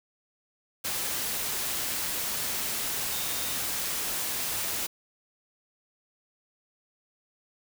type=tone in noise; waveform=sine; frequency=3679 Hz; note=A#7; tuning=24 cents flat; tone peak=-42 dBFS; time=3.12-3.57 s; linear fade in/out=10 ms; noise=white; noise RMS=-31 dBFS; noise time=0.84-4.87 s; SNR=-14 dB; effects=none